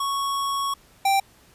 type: tone pair in turn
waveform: square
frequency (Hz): 1108.7 / 784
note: C#6 / G5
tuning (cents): 0 / 0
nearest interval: tritone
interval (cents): 600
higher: first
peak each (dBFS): -24 / -18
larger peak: second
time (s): 0-0.74 / 1.05-1.2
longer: first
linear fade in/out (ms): 5
effects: pink hiss -55 dBFS RMS until 1.54 s + resampled to 32000 Hz